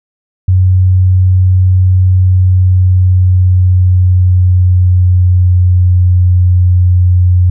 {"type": "tone with pitch glide", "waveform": "sine", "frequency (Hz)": [92.5, 90.02], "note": ["F#2", "F#2"], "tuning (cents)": [0, -47], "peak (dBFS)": -4, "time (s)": [0.48, 7.5], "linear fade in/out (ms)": 5, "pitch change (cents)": -47, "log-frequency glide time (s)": [2.12, 5.93], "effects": []}